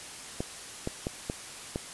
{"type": "clicks", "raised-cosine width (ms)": 2, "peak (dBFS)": -17, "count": 5, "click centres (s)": [0.405, 0.874, 1.069, 1.299, 1.759], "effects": ["white hiss -43 dBFS RMS until 1.93 s", "resampled to 24000 Hz"]}